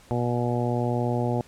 harmonic tone, 121 Hz, B2, 35 cents flat, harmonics 1 / 2 / 3 / 4 / 5 / 6 / 7, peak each -26 / -29 / -31 / -32 / -33 / -34 / -34 dBFS, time 0.11-1.41 s, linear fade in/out 0 ms, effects pink hiss -53 dBFS RMS until 1.47 s + low-pass 11000 Hz 12 dB/octave

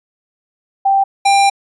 sine / square tone pair in turn, 784 / 794.5 Hz, G5 / G5, 0 / +23 cents, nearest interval unison, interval 23 cents, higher second, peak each -9 dBFS, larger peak neither, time 0.85-1.04 / 1.25-1.5 s, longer second, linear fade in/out 10 ms, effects resampled to 24000 Hz

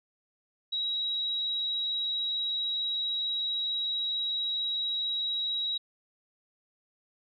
sine tone with vibrato, 3851 Hz, B7, 44 cents flat, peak -28 dBFS, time 0.72-5.78 s, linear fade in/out 10 ms, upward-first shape square, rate 20 Hz, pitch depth 13 cents each way, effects none

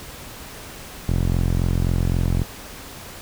sawtooth tone with band-pass filter, 43.77 Hz, F1, 5 cents sharp, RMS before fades -20 dBFS, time 1.08-2.44 s, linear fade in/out 10 ms, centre 120 Hz, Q 0.79, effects pink hiss -38 dBFS RMS until 3.21 s

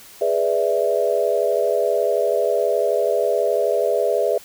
sine chord, E dominant seventh, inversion first, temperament equal, 415.3 / 493.9 / 587.3 / 659.3 Hz, G#4 / B4 / D5 / E5, 0 / 0 / 0 / 0 cents, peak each -22 dBFS, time 0.21-4.38 s, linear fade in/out 5 ms, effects white hiss -44 dBFS RMS until 4.44 s

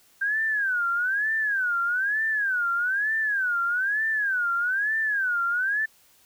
sine tone with vibrato, 1568 Hz, G6, in tune, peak -22 dBFS, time 0.21-5.86 s, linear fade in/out 10 ms, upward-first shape sine, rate 1.1 Hz, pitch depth 220 cents each way, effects white hiss -59 dBFS RMS until 6.25 s

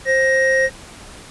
triangle tone pair together, 527 / 1878 Hz, C5 / A#6, +12 / +12 cents, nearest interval octave + minor seventh, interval 2200 cents, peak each -14 dBFS, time 0.05-0.7 s, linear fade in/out 50 ms, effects pink hiss -39 dBFS RMS until 1.3 s + resampled to 24000 Hz

